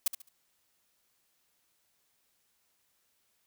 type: noise with echo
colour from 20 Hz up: blue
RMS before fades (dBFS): -26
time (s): 0.06-0.08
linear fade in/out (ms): 5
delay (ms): 70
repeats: 3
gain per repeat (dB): -11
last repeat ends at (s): 0.29
effects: white hiss -74 dBFS RMS until 3.46 s